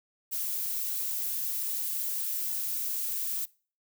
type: noise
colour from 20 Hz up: violet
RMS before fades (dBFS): -32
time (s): 0.31-3.46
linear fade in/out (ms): 20
effects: noise-tail reverb RT60 0.4 s tail -23 dB re dry

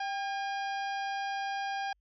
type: harmonic tone with a mistuned harmonic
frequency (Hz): 810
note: G#5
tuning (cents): -43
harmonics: 1 / 2 / 3 / 4 / 5 / 6 / 7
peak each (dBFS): -33 / -39 / -46 / -47 / -58 / -48 / -56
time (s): 0-1.93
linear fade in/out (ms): 5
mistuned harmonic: 1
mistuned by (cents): -48
effects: added 50 Hz sine -70 dBFS peak until 2 s

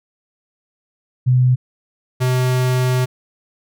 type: tone pair in turn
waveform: sine / square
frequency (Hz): 126.5 / 127.23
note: B2 / C3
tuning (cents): +42 / -48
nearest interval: unison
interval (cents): 10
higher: second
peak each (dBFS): -10 / -15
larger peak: first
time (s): 1.26-1.56 / 2.2-3.06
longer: second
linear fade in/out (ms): 20
effects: none

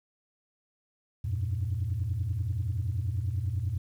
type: tone cluster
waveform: sine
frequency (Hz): 85.9 / 96.2 / 116.7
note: F2 / G2 / A#2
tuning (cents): -28 / -32 / +2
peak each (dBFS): -31 / -31 / -31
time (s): 1.24-3.78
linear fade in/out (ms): 10
effects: tanh soft clip ceiling -22 dBFS + 10-bit

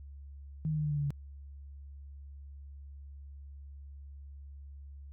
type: tone with pitch steps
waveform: sine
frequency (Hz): 156.3 / 153.88 / 151.5 / 149.16 / 146.85 / 144.57 / 142.34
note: D#3 / D#3 / D#3 / D3 / D3 / D3 / C#3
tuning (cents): +8 / -19 / -46 / +27 / 0 / -27 / +46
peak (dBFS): -29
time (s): 0.65-1.105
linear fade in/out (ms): 0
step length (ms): 65
effects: added 70 Hz sine -45 dBFS peak until 5.12 s

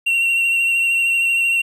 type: tone with vibrato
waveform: triangle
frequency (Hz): 2739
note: F7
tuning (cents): -34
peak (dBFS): -13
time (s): 0.06-1.62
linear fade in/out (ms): 10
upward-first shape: triangle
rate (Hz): 13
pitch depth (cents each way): 26
effects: none

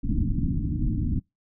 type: low-pass noise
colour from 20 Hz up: pink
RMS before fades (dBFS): -25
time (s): 0.03-1.2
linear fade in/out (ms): 10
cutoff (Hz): 310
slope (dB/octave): 96
effects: noise-tail reverb RT60 0.2 s tail -26 dB re dry

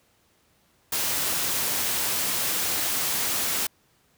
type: noise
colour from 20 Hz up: white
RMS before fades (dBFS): -26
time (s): 0.92-3.67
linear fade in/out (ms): 5
effects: pink hiss -64 dBFS RMS until 4.17 s + high-pass 60 Hz 12 dB/octave

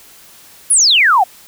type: exponential sweep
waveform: sine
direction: down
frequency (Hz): 11175 to 698.5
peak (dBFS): -7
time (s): 0.7-1.24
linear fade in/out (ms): 10
effects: white hiss -42 dBFS RMS until 1.47 s

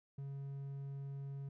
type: tone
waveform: triangle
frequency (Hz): 138.59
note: C#3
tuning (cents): 0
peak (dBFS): -40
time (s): 0.18-1.49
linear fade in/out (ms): 5
effects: none

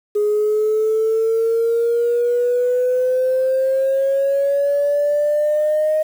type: exponential sweep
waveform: sine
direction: up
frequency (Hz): 415.3 to 623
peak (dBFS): -13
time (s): 0.15-6.03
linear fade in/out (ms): 10
effects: tanh soft clip ceiling -11 dBFS + 7-bit

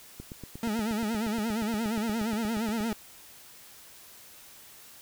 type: click train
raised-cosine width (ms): 3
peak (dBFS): -27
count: 24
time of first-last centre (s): 0.2-2.925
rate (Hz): 8.44
type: tone with vibrato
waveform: 40% pulse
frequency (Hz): 220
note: A3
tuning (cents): 0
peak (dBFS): -27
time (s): 0.63-2.93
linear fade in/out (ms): 2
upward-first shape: sine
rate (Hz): 8.6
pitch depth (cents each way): 110
effects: white hiss -51 dBFS RMS until 5.01 s

